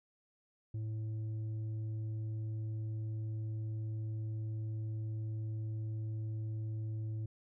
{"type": "tone with tanh clipping", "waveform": "sine", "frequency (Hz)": 109.3, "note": "A2", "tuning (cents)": -11, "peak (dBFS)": -37, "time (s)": [0.74, 7.26], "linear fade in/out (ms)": 5, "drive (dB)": 5, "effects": []}